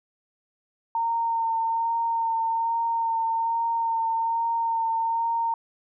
sine tone with vibrato, 915 Hz, A#5, 32 cents flat, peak -22 dBFS, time 0.95-5.54 s, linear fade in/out 2 ms, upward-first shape sine, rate 1.2 Hz, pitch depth 16 cents each way, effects none

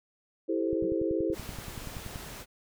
sine chord, A minor seventh, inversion second, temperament equal, 329.6 / 392 / 440 / 523.3 Hz, E4 / G4 / A4 / C5, 0 / 0 / 0 / 0 cents, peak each -29 / -33 / -34 / -34 dBFS, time 0.48-1.35 s, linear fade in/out 20 ms
click train, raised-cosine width 5 ms, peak -27 dBFS, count 16, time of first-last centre 0.73-2.159 s, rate 10.5 Hz
sine tone with exponential decay, 185 Hz, F#3, in tune, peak -34 dBFS, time 0.84-0.96 s, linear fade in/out 0 ms, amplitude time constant 26 ms
pink noise, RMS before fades -43 dBFS, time 1.32-2.46 s, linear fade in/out 50 ms
effects none

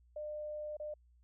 sine tone with dropouts, 602 Hz, D5, 43 cents sharp, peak -39 dBFS, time 0.16-0.94 s, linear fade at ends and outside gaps 5 ms, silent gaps 0.769-0.798 s, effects added 60 Hz sine -63 dBFS peak until 1.23 s

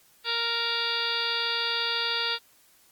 harmonic tone with a mistuned harmonic, 466.2 Hz, A#4, in tune, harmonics 1 / 2 / 3 / 4 / 5 / 6 / 7 / 8 / 9 / 10, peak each -38 / -37 / -33 / -37 / -38 / -34 / -34 / -33 / -38 / -32 dBFS, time 0.24-2.39 s, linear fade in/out 50 ms, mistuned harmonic 7, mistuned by +76 cents, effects white hiss -60 dBFS RMS until 2.91 s + Opus 48 kbps

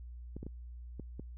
clicks, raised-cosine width 3 ms, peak -29 dBFS, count 5, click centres 0.366 / 0.43 / 0.466 / 0.997 / 1.196 s, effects added 60 Hz sine -44 dBFS peak until 1.37 s

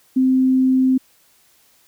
sine tone, 260 Hz, C4, 11 cents flat, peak -12 dBFS, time 0.16-0.98 s, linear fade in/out 10 ms, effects white hiss -56 dBFS RMS until 1.87 s

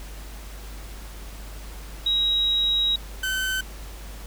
sine / 30% pulse tone pair in turn, 3825 / 1528.1 Hz, A#7 / G6, +44 / -45 cents, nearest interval octave + major third, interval 1589 cents, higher first, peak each -19 / -21 dBFS, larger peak first, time 2.06-2.96 / 3.23-3.61 s, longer first, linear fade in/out 5 ms, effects added 50 Hz sine -36 dBFS peak until 4.26 s + pink hiss -44 dBFS RMS until 4.26 s

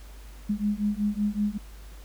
sine beating tone pair, 205 / 210.3 Hz, G#3 / G#3, -22 / +22 cents, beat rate 5.3 Hz, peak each -27 dBFS, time 0.49-1.58 s, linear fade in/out 10 ms, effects added 50 Hz sine -42 dBFS peak until 2.04 s + pink hiss -53 dBFS RMS until 2.04 s

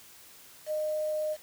sine tone with quantisation, 614 Hz, D#5, 23 cents flat, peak -28 dBFS, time 0.66-1.37 s, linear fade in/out 50 ms, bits 8, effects white hiss -53 dBFS RMS until 1.42 s

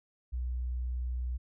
sine tone, 61.74 Hz, B1, in tune, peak -31 dBFS, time 0.32-1.38 s, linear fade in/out 20 ms, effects none

